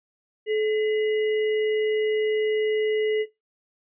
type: tone with sample-and-hold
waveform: sine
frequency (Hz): 430.2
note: A4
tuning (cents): -39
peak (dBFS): -20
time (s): 0.46-3.26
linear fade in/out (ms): 50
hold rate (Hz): 2450
effects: noise-tail reverb RT60 0.2 s tail -17 dB re dry + resampled to 8000 Hz